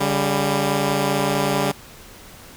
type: tone pair together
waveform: 10% pulse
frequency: 141.96 / 197.6 Hz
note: C#3 / G3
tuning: +42 / +14 cents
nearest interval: tritone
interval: 572 cents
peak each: -13 dBFS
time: 0-1.72 s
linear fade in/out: 10 ms
effects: pink hiss -43 dBFS RMS until 2.56 s